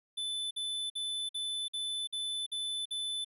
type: tone bursts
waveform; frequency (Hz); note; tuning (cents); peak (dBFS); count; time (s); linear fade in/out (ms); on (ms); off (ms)
square; 3509; A7; -5; -34; 8; 0.17-3.247; 10; 340; 51
effects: resampled to 32000 Hz